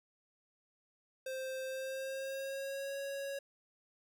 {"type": "tone with pitch glide", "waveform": "square", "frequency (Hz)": [524, 553.6], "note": ["C5", "C#5"], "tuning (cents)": [2, -2], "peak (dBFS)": -39, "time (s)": [1.26, 3.39], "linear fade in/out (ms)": 5, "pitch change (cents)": 96, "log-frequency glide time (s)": [1.64, 2.97], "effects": []}